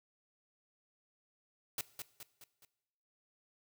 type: noise with echo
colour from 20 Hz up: white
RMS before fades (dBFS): -37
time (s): 1.78-1.81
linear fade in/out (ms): 2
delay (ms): 210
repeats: 4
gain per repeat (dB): -6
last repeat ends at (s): 2.65
effects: noise-tail reverb RT60 1.0 s tail -19 dB re dry